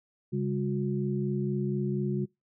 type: tone cluster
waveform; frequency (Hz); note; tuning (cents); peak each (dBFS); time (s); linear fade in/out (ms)
sine; 136.6 / 200.8 / 361.3; C#3 / G3 / F#4; -25 / +42 / -41; -30 / -31 / -33; 0.32-2.26; 20
effects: noise-tail reverb RT60 0.2 s tail -24 dB re dry